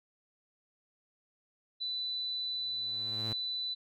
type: tone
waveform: sine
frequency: 3987 Hz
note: B7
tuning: 16 cents sharp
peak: -33 dBFS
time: 1.8-3.75 s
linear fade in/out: 20 ms
type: tone with exponential growth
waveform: sawtooth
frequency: 110 Hz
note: A2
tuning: in tune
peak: -32 dBFS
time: 2.45-3.33 s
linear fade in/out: 5 ms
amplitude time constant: 190 ms
effects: none